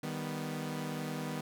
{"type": "chord", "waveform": "sawtooth", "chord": "Eb augmented", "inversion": "none", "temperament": "equal with one note detuned", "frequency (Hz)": [155.56, 197.13, 246.9], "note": ["Eb3", "G3", "B3"], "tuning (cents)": [0, 10, 0], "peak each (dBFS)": [-35, -39, -36], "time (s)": [0.03, 1.41], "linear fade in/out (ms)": 5, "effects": []}